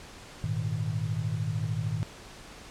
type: chord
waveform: sine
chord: Ab suspended second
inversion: none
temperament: equal with one note detuned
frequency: 103.83 / 117.15 / 155.56 Hz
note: Ab2 / Bb2 / Eb3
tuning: 0 / +9 / 0 cents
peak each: -32 dBFS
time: 0.44-2.03 s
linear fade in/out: 0 ms
effects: pink hiss -47 dBFS RMS until 2.7 s + low-pass 8000 Hz 12 dB/octave